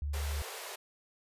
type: tone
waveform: sine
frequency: 72.6 Hz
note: D2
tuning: 19 cents flat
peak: -32 dBFS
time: 0.02-0.42 s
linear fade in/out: 0 ms
type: high-pass noise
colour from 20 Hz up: pink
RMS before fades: -43 dBFS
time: 0.13-0.76 s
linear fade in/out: 10 ms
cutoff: 380 Hz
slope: 96 dB/octave
effects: resampled to 32000 Hz